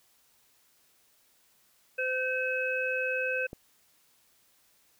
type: harmonic tone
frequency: 514 Hz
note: C5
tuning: 31 cents flat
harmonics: 1 / 3 / 5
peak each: -32 / -32 / -32 dBFS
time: 1.98-3.47 s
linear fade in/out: 10 ms
type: click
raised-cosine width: 2 ms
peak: -27 dBFS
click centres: 3.531 s
effects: white hiss -66 dBFS RMS until 4.99 s